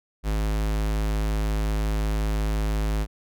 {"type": "tone", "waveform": "square", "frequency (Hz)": 52.8, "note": "G#1", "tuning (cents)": 29, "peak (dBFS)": -23, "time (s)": [0.23, 3.07], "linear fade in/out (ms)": 50, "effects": []}